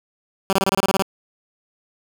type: tone bursts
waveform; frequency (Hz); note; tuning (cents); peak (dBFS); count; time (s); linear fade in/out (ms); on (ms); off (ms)
10% pulse; 193.6; G3; -21; -8; 10; 0.5-1.023; 0; 28; 27
effects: none